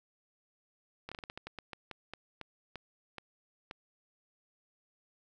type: slowing click train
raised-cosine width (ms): 0.3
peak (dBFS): -26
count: 16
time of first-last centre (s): 1.09-3.711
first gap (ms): 26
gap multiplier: 1.24
effects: none